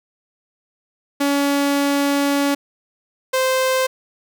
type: tone pair in turn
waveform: sawtooth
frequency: 282.6 / 520.1 Hz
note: C#4 / C5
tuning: +34 / -10 cents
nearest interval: major seventh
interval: 1056 cents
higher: second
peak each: -12 dBFS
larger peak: neither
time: 1.2-2.55 / 3.33-3.87 s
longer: first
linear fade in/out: 10 ms
effects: none